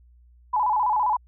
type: tone with vibrato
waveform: sine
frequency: 921 Hz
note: A#5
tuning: 21 cents flat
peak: -19 dBFS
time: 0.53-1.17 s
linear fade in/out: 10 ms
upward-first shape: square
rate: 15 Hz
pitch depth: 130 cents each way
effects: added 60 Hz sine -51 dBFS peak until 1.27 s